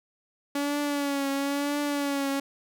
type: tone with vibrato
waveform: sawtooth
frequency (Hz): 283.2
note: C#4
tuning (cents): +37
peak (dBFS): -22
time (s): 0.55-2.4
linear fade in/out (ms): 5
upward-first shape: triangle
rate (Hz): 1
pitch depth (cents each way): 53
effects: none